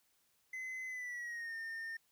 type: tone with pitch glide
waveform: triangle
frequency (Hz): 2040 to 1817.4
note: C7 to A#6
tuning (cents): -44 to -44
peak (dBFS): -39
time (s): 0.53-1.97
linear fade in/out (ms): 5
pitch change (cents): -200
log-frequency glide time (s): 0.87-1.55
effects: white hiss -75 dBFS RMS until 2.11 s